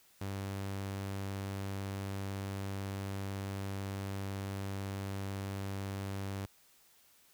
sawtooth tone, 98 Hz, G2, in tune, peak -33 dBFS, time 0.21-6.46 s, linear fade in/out 5 ms, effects white hiss -65 dBFS RMS until 7.33 s

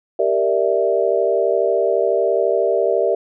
sine chord, E half-diminished seventh, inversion first, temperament equal, 392 / 466.2 / 587.3 / 659.3 Hz, G4 / Bb4 / D5 / E5, 0 / 0 / 0 / 0 cents, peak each -20 dBFS, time 0.19-3.15 s, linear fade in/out 5 ms, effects none

